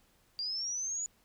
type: linear sweep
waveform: sine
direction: up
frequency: 4713 to 6950 Hz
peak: -33 dBFS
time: 0.39-1.06 s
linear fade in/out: 0 ms
effects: pink hiss -68 dBFS RMS until 1.24 s